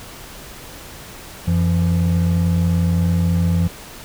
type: tone pair together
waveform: triangle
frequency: 89.85 / 170 Hz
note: F2 / F3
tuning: +50 / -46 cents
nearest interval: major seventh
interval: 1104 cents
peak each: -15 dBFS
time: 1.47-3.68 s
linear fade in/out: 10 ms
effects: pink hiss -37 dBFS RMS until 4.04 s